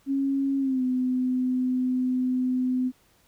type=tone with pitch glide; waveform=sine; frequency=273.9 to 254.1 Hz; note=C#4 to B3; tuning=-21 to +49 cents; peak=-22 dBFS; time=0.06-2.92 s; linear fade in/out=50 ms; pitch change=-130 cents; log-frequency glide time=0.59-0.83 s; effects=pink hiss -62 dBFS RMS until 3.27 s